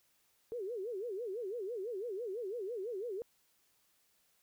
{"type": "tone with vibrato", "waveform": "sine", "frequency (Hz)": 428.1, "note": "A4", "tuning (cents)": -47, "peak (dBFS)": -37, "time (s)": [0.52, 3.22], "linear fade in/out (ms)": 0, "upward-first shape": "sine", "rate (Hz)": 6, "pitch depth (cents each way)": 250, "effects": ["white hiss -73 dBFS RMS until 4.42 s"]}